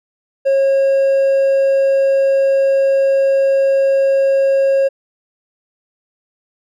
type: tone with hard clipping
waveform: triangle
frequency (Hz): 544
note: C#5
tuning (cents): -33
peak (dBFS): -11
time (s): 0.45-4.89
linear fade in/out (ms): 20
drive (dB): 5
effects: none